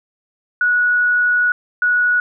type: tone pair in turn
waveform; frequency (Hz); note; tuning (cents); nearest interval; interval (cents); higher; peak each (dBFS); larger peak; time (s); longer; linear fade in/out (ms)
sine; 1464 / 1464; F#6 / F#6; -19 / -19; unison; 0; neither; -12; neither; 0.61-1.52 / 1.82-2.2; first; 2
effects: none